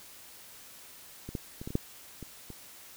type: clicks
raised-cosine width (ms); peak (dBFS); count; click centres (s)
3; -26 / -20 / -27 / -24 / -27 / -13 / -28 / -30; 8; 1.29 / 1.352 / 1.615 / 1.675 / 1.705 / 1.754 / 2.227 / 2.503
effects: white hiss -51 dBFS RMS until 2.96 s